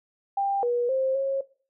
sine tone with pitch steps, 793 / 482.6 / 528 / 543 Hz, G5 / B4 / C5 / C#5, +20 / -40 / +16 / -36 cents, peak -22 dBFS, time 0.37-1.41 s, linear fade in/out 5 ms, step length 260 ms, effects noise-tail reverb RT60 0.4 s tail -20 dB re dry

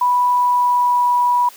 sine tone with pitch glide, 985 to 976.5 Hz, B5 to B5, -5 to -20 cents, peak -12 dBFS, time 0.01-1.49 s, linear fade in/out 5 ms, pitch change -15 cents, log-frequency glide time 0.3-1.11 s, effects white hiss -42 dBFS RMS until 1.56 s + high-pass 300 Hz 12 dB/octave

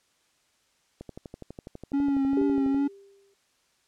click train, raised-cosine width 2 ms, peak -26 dBFS, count 22, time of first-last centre 1.01-2.746 s, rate 12.1 Hz
triangle tone with vibrato, 277.2 Hz, C#4, in tune, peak -20 dBFS, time 1.93-2.88 s, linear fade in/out 10 ms, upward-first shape triangle, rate 2.4 Hz, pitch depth 44 cents each way
sine tone with exponential decay, 396.2 Hz, G4, 18 cents sharp, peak -23 dBFS, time 2.37-3.34 s, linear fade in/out 2 ms, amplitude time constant 210 ms
effects white hiss -68 dBFS RMS until 3.87 s + low-pass 8000 Hz 12 dB/octave

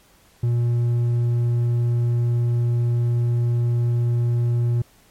sine tone with hard clipping, 119.3 Hz, A#2, 41 cents sharp, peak -18 dBFS, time 0.43-4.82 s, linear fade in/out 5 ms, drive 3 dB, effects pink hiss -55 dBFS RMS until 5.1 s + MP3 64 kbps

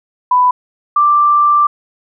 sine tone pair in turn, 995 / 1177.5 Hz, B5 / D6, +13 / +4 cents, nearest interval minor third, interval 291 cents, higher second, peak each -7 / -7 dBFS, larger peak neither, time 0.31-0.51 / 0.96-1.67 s, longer second, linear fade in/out 5 ms, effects none

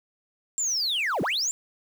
sine linear two-way sweep, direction down then up, 7470 to 123.47 to 7470 Hz, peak -21 dBFS, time 0.58-1.51 s, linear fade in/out 0 ms, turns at 1.22 s, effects tanh soft clip ceiling -23 dBFS + 8-bit

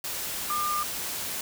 sine tone in noise, 1203 Hz, D6, 41 cents sharp, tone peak -26 dBFS, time 0.5-0.83 s, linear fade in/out 2 ms, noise white, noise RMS -33 dBFS, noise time 0.04-1.41 s, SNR +4 dB, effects none

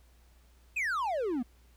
triangle exponential sweep, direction down, 2628 to 227.1 Hz, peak -27 dBFS, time 0.76-1.43 s, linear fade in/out 10 ms, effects added 60 Hz sine -58 dBFS peak until 1.76 s + pink hiss -67 dBFS RMS until 1.76 s

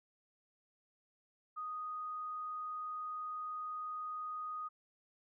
sine tone, 1243 Hz, D#6, 2 cents flat, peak -39 dBFS, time 1.56-4.69 s, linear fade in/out 20 ms, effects none

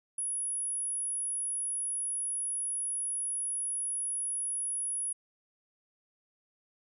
sine tone, 10300 Hz, E9, 41 cents flat, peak -31 dBFS, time 0.18-5.13 s, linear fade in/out 5 ms, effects none

